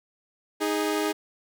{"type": "tone pair together", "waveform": "sawtooth", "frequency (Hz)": [312.2, 412.3], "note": ["D#4", "G#4"], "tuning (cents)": [6, -13], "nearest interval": "perfect fourth", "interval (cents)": 481, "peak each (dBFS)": -23, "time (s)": [0.6, 1.13], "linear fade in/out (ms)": 20, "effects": []}